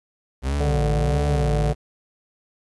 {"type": "tone with vibrato", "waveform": "40% pulse", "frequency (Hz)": 62.4, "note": "B1", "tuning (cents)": 19, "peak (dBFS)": -20, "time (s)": [0.42, 1.75], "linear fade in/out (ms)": 50, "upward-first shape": "sine", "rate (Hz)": 1.5, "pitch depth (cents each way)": 250}
{"type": "harmonic tone", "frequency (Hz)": 146.83, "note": "D3", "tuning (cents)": 0, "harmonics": [1, 3, 4, 5], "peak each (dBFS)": [-22, -28, -30, -32], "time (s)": [0.6, 1.73], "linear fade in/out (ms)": 5}
{"effects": ["resampled to 24000 Hz", "9-bit"]}